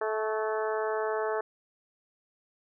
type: harmonic tone with a mistuned harmonic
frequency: 217.2 Hz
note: A3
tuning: 22 cents flat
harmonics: 2 / 3 / 4 / 5 / 6 / 7 / 8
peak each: -30 / -34 / -36 / -38 / -40 / -41 / -42 dBFS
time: 0.01-1.41 s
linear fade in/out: 5 ms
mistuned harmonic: 5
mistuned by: +27 cents
effects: none